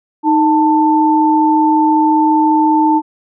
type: tone pair together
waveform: sine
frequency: 311.1 / 887.3 Hz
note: D#4 / A5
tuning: 0 / +14 cents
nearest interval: octave + tritone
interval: 1814 cents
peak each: -11 dBFS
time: 0.23-3.02 s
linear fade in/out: 50 ms
effects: none